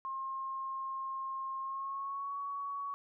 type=tone with pitch glide; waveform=sine; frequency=1068 to 1122.4 Hz; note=C6 to C#6; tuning=+35 to +21 cents; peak=-36 dBFS; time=0.05-2.94 s; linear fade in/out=0 ms; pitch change=+86 cents; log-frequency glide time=1.6-2.34 s; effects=none